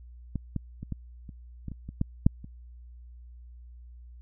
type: clicks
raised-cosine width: 5 ms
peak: -18 / -17 / -24 / -20 / -30 / -23 / -26 / -26 / -13 / -6 / -29 dBFS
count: 11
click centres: 0.357 / 0.563 / 0.83 / 0.923 / 1.292 / 1.683 / 1.717 / 1.89 / 2.014 / 2.265 / 2.444 s
effects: added 60 Hz sine -45 dBFS peak until 4.21 s